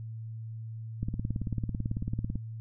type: click train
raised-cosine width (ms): 5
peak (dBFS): -19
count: 25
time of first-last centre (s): 1.03-2.356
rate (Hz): 18.1
effects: added 112 Hz sine -37 dBFS peak until 2.6 s